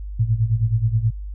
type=tone with tremolo; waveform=sine; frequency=112.1 Hz; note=A2; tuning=33 cents sharp; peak=-13 dBFS; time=0.19-1.11 s; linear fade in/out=10 ms; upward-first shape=sine; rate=9.4 Hz; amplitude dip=80%; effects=added 50 Hz sine -28 dBFS peak until 1.34 s